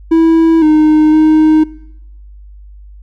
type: tone with pitch steps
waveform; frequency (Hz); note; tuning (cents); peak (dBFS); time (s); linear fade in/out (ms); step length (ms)
triangle; 326.7 / 307.8 / 311.5; E4 / D#4 / D#4; -15 / -19 / +2; -3; 0.11-1.64; 10; 510
effects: noise-tail reverb RT60 1.0 s tail -24 dB re dry + added 50 Hz sine -32 dBFS peak until 3.02 s